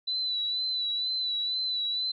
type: tone with vibrato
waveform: sine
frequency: 3981 Hz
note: B7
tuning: 13 cents sharp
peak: -27 dBFS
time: 0.07-2.12 s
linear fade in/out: 10 ms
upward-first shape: sine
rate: 2.1 Hz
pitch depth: 39 cents each way
effects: none